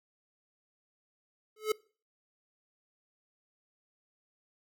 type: tone with exponential growth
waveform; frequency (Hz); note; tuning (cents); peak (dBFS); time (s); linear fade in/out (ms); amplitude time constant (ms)
square; 430.6; A4; -37; -24; 1.56-1.72; 5; 33
effects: noise-tail reverb RT60 0.4 s tail -23 dB re dry